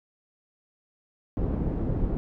pink low-pass noise, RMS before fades -27 dBFS, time 1.37-2.17 s, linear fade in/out 0 ms, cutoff 370 Hz, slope 12 dB/octave, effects none

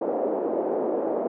white band-pass noise, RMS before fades -26 dBFS, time 0.01-1.28 s, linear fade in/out 10 ms, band 300 to 600 Hz, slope 24 dB/octave, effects none

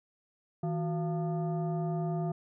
sine tone with frequency modulation, 160.9 Hz, E3, 42 cents flat, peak -29 dBFS, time 0.63-2.32 s, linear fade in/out 5 ms, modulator 528 Hz, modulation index 0.81, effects none

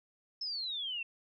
sine exponential sweep, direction down, 5300 to 2657 Hz, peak -35 dBFS, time 0.41-1.03 s, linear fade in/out 5 ms, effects none

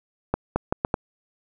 accelerating click train, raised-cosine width 1 ms, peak -7 dBFS, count 5, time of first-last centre 0.34-0.942 s, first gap 220 ms, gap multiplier 0.75, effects none

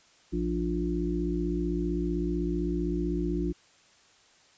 harmonic tone with a mistuned harmonic, 58.4 Hz, A#1, 4 cents sharp, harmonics 1 / 3 / 5 / 6, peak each -32 / -32 / -32 / -32 dBFS, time 0.32-3.53 s, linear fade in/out 20 ms, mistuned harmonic 5, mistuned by +16 cents, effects white hiss -60 dBFS RMS until 4.57 s + resampled to 16000 Hz

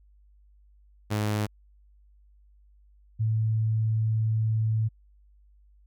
sawtooth / sine tone pair in turn, 105.4 / 110.38 Hz, G#2 / A2, +26 / +6 cents, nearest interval minor second, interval 80 cents, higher second, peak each -21 / -22 dBFS, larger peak first, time 1.1-1.47 / 3.19-4.89 s, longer second, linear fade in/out 20 ms, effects added 50 Hz sine -55 dBFS peak until 5.86 s

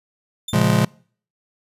sawtooth tone with exponential decay, 3566 Hz, A7, 22 cents sharp, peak -22 dBFS, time 0.48-0.6 s, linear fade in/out 5 ms, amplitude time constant 26 ms
square chord, Bb minor seventh, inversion none, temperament just, 116.54 / 139.85 / 174.81 / 209.8 Hz, Bb2 / Db3 / F3 / Ab3, 0 / +16 / +2 / +18 cents, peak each -21 / -21 / -21 / -20 dBFS, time 0.53-0.85 s, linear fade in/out 5 ms
effects noise-tail reverb RT60 0.5 s tail -25 dB re dry + resampled to 32000 Hz

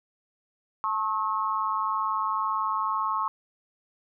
sine tone with amplitude modulation, 1084 Hz, C#6, 39 cents flat, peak -20 dBFS, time 0.84-3.28 s, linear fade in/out 0 ms, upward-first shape sine, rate 202 Hz, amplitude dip 100%, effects none

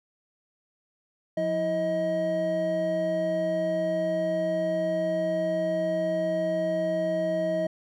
triangle tone cluster, 177.3 / 326 / 632 Hz, F3 / E4 / D#5, +26 / -19 / +27 cents, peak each -31 / -32 / -23 dBFS, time 1.37-7.67 s, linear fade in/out 5 ms, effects none

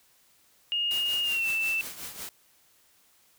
sine tone with pitch glide, 2850 to 2659 Hz, F7 to E7, +34 to +14 cents, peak -25 dBFS, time 0.72-1.81 s, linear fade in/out 0 ms, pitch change -120 cents, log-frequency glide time 1.23-1.48 s
white noise with tremolo, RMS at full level -37 dBFS, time 0.91-2.29 s, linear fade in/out 0 ms, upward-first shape triangle, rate 5.5 Hz, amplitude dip 70%
effects white hiss -63 dBFS RMS until 3.38 s

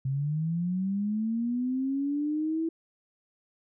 sine linear sweep, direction up, 130.81 to 329.6 Hz, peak -26 dBFS, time 0.05-2.69 s, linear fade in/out 5 ms, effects none

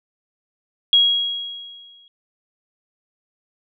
sine tone with exponential decay, 3300 Hz, G#7, 12 cents flat, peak -9 dBFS, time 0.93-2.08 s, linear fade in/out 1 ms, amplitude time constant 250 ms, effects none

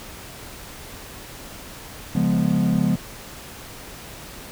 triangle chord, C# dominant seventh, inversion none, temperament equal, 138.59 / 174.61 / 207.7 / 246.9 Hz, C#3 / E#3 / G#3 / B3, 0 / 0 / 0 / 0 cents, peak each -24 / -19 / -20 / -22 dBFS, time 2.15-2.96 s, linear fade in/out 5 ms, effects pink hiss -39 dBFS RMS until 4.51 s

